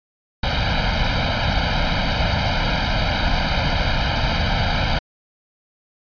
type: noise with comb filter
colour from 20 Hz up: pink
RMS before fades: -19 dBFS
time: 0.43-4.99 s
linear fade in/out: 5 ms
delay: 1.3 ms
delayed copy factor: +0.95
effects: resampled to 11025 Hz